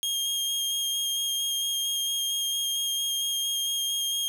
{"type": "tone with vibrato", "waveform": "sawtooth", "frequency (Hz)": 3233, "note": "G#7", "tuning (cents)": -47, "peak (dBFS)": -23, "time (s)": [0.03, 4.28], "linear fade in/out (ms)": 0, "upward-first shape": "square", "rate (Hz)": 4.4, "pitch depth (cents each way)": 9, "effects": ["9-bit"]}